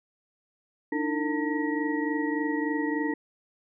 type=tone cluster; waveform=sine; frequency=295.8 / 319.2 / 453.3 / 902 / 1907 Hz; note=D4 / D#4 / A#4 / A5 / A#6; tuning=+13 / +44 / -48 / +43 / +39 cents; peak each=-28 / -32 / -34 / -36 / -34 dBFS; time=0.92-3.14 s; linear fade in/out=5 ms; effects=none